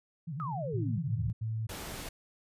sine tone with vibrato, 146.83 Hz, D3, in tune, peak -35 dBFS, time 0.27-1.31 s, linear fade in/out 10 ms, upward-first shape sine, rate 10 Hz, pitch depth 240 cents each way
sine exponential sweep, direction down, 1318.5 to 63.3 Hz, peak -35 dBFS, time 0.4-1.3 s, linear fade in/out 0 ms
sine tone bursts, 111 Hz, A2, 16 cents sharp, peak -31 dBFS, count 3, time 0.73-1.67 s, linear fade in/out 10 ms, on 260 ms, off 80 ms
pink noise, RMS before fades -41 dBFS, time 1.69-2.09 s, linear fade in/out 5 ms
effects resampled to 32000 Hz

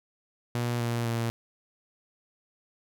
sawtooth tone with pitch steps, 120 / 118.01 / 116.05 Hz, B2 / A#2 / A#2, -49 / +22 / -7 cents, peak -23 dBFS, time 0.55-1.3 s, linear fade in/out 0 ms, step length 250 ms, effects none

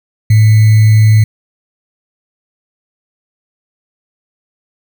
sine tone with sample-and-hold, 108.5 Hz, A2, 24 cents flat, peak -3 dBFS, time 0.3-1.24 s, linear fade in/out 5 ms, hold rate 2100 Hz, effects none

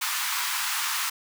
pink high-pass noise, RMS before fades -28 dBFS, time 0.01-1.1 s, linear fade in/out 10 ms, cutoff 930 Hz, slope 48 dB/octave, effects none

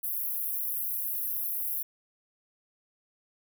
pink high-pass noise, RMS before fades -32 dBFS, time 0.03-1.83 s, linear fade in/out 10 ms, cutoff 11000 Hz, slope 96 dB/octave, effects none

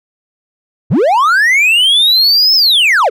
triangle linear two-way sweep, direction up then down, 82.41 to 5310 to 373.8 Hz, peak -5 dBFS, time 0.9-3.1 s, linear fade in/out 20 ms, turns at 2.55 s, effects none

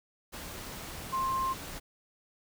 sine tone in noise, 1056 Hz, C6, 16 cents sharp, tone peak -28 dBFS, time 1.12-1.54 s, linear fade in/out 20 ms, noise pink, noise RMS -42 dBFS, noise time 0.32-1.8 s, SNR +11 dB, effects none

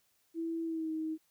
sine tone with pitch glide, 329.6 to 316.2 Hz, E4 to D#4, 0 to +28 cents, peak -33 dBFS, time 0.34-1.18 s, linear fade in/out 50 ms, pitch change -72 cents, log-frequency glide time 0.64-0.91 s, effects white hiss -73 dBFS RMS until 1.3 s

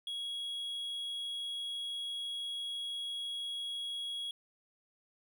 triangle tone, 3322 Hz, G#7, in tune, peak -35 dBFS, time 0.07-4.31 s, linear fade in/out 2 ms, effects none

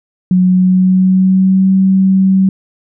sine tone with pitch glide, 183 to 190.77 Hz, F#3 to G3, -19 to -47 cents, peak -6 dBFS, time 0.31-2.49 s, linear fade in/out 2 ms, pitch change +72 cents, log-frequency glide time 0.42-1.71 s, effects none

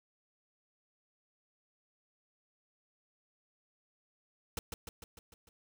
pink noise with echo, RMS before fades -37 dBFS, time 4.57-4.59 s, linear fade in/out 2 ms, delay 150 ms, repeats 6, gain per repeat -4 dB, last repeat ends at 5.49 s, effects none

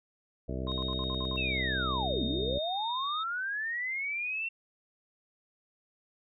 harmonic tone, 64.5 Hz, C2, 24 cents flat, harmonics 1 / 2 / 3 / 4 / 5 / 6 / 7 / 9 / 10, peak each -36 / -39 / -41 / -42 / -43 / -44 / -44 / -46 / -46 dBFS, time 0.48-2.59 s, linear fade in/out 10 ms
sine tone bursts, 1046.5 Hz, C6, in tune, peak -39 dBFS, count 7, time 0.67-1.36 s, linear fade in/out 0 ms, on 48 ms, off 59 ms
sine tone with pitch glide, 3729 to 3680 Hz, A#7 to A#7, 0 to -23 cents, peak -35 dBFS, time 0.67-3.24 s, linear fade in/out 20 ms, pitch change -23 cents, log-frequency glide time 1.06-2.47 s
sine linear two-way sweep, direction down then up, 2725 to 207.7 to 2725 Hz, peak -31 dBFS, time 1.37-4.49 s, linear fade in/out 10 ms, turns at 2.24 s
effects none

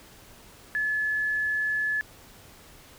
sine tone, 1718 Hz, A6, 42 cents flat, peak -24 dBFS, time 0.75-2.01 s, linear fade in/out 0 ms, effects pink hiss -51 dBFS RMS until 2.98 s

